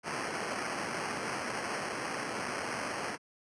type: noise with sample-and-hold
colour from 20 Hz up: white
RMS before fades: -36 dBFS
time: 0.03-3.18 s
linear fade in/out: 50 ms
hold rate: 3675 Hz
effects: high-pass 150 Hz 12 dB/octave + resampled to 22050 Hz